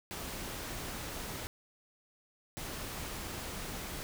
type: noise bursts at uneven times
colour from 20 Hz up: pink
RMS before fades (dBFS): -41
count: 2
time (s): 0.11-1.47 / 2.57-4.03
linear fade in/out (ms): 0
effects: none